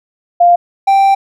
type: tone pair in turn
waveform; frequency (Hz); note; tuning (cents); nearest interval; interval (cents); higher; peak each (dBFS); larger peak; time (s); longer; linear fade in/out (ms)
sine / triangle; 698.5 / 784; F5 / G5; 0 / 0; major second; 200; second; -4; neither; 0.4-0.56 / 0.87-1.15; second; 10
effects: none